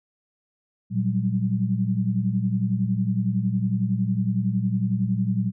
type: tone cluster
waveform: sine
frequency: 116.3 / 184.5 / 195.4 Hz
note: A#2 / F#3 / G3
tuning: -4 / -5 / -5 cents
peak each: -25 dBFS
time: 0.9-5.52 s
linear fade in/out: 50 ms
effects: none